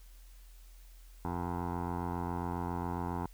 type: tone with low-pass filter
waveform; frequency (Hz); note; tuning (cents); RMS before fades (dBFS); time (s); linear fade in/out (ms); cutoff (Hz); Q
15% pulse; 87.31; F2; 0; -36; 1.25-3.26; 0; 1000; 3.4
effects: added 42 Hz sine -51 dBFS peak until 3.33 s + white hiss -64 dBFS RMS until 3.33 s